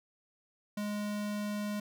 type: tone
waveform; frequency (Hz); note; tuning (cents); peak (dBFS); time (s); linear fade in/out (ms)
square; 207.7; G#3; 0; -34; 0.77-1.8; 5
effects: none